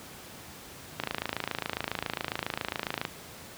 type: click train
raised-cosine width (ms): 0.3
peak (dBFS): -13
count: 57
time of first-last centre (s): 1-3.051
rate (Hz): 27.3
effects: pink hiss -46 dBFS RMS until 3.57 s + high-pass 80 Hz 12 dB/octave